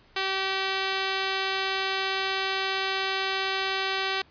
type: tone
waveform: 5% pulse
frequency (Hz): 384.5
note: G4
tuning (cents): -33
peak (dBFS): -14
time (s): 0.16-4.22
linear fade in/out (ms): 5
effects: pink hiss -58 dBFS RMS until 4.3 s + resampled to 11025 Hz